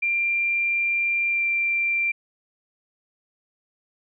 sine tone with pitch glide, 2378 to 2363 Hz, D7 to D7, +21 to +10 cents, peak -20 dBFS, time 0.02-2.12 s, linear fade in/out 10 ms, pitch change -11 cents, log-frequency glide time 1.3-1.42 s, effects none

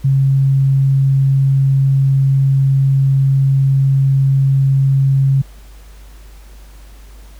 sine tone, 136 Hz, C#3, 33 cents flat, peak -9 dBFS, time 0.04-5.42 s, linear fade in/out 10 ms, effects added 50 Hz sine -35 dBFS peak until 7.39 s + pink hiss -47 dBFS RMS until 7.39 s

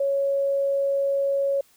sine tone, 554.4 Hz, C#5, in tune, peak -20 dBFS, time 0-1.61 s, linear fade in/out 5 ms, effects white hiss -59 dBFS RMS until 1.76 s

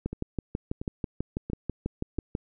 two click trains, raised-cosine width 3 ms, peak -21 / -16 dBFS, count 4 / 15, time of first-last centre 0.13-2.185 / 0.06-2.351 s, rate 1.46 / 6.11 Hz, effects none

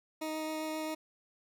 20% pulse tone with vibrato, 312.7 Hz, D#4, 9 cents sharp, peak -30 dBFS, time 0.21-0.95 s, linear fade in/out 10 ms, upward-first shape triangle, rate 7.5 Hz, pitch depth 9 cents each way, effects none

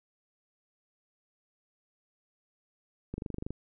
click train, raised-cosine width 3 ms, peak -23 dBFS, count 10, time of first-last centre 3.14-3.506 s, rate 24.6 Hz, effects none

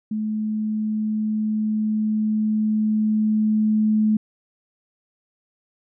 sine tone with level ramp, 215.2 Hz, A3, 38 cents flat, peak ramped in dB -22 to -15 dBFS, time 0.11-4.17 s, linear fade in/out 5 ms, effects none

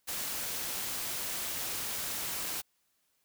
white noise, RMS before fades -36 dBFS, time 0.07-2.62 s, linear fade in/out 20 ms, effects white hiss -75 dBFS RMS until 3.24 s

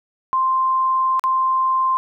sine tone with dropouts, 1046.5 Hz, C6, in tune, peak -15 dBFS, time 0.33-1.97 s, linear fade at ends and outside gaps 0 ms, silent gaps 1.195-1.239 s, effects none

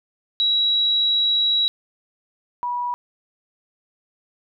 sine tone pair in turn, 3882 / 973 Hz, B7 / B5, -31 / -26 cents, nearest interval 2 octaves, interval 2395 cents, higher first, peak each -16 / -22 dBFS, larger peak first, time 0.4-1.68 / 2.63-2.94 s, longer first, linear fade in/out 0 ms, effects none

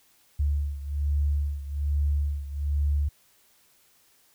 sine beating tone pair, 72 / 73.2 Hz, D2 / D2, -34 / -5 cents, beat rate 1.2 Hz, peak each -25 / -29 dBFS, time 0.39-3.09 s, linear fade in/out 10 ms, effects white hiss -62 dBFS RMS until 4.34 s

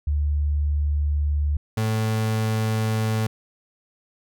sine / 35% pulse tone pair in turn, 73.42 / 110.01 Hz, D2 / A2, 0 / 0 cents, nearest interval perfect fifth, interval 700 cents, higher second, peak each -19 dBFS, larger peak neither, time 0.07-1.57 / 1.77-3.27 s, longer neither, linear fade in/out 5 ms, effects none

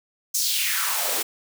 white noise with high-pass filter sweep, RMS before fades -24 dBFS, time 0.34-1.23 s, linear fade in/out 10 ms, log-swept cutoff 6400 to 340 Hz, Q 2.8, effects none

